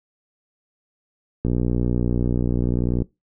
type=click train; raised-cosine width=3 ms; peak=-9 dBFS; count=96; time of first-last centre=1.45-3.02 s; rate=60.5 Hz; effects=noise-tail reverb RT60 0.2 s tail -21 dB re dry